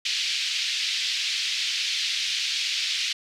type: band-pass noise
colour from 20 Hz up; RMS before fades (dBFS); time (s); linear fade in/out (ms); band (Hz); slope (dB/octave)
white; -27; 0.05-3.13; 5; 2400 to 4700; 24
effects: none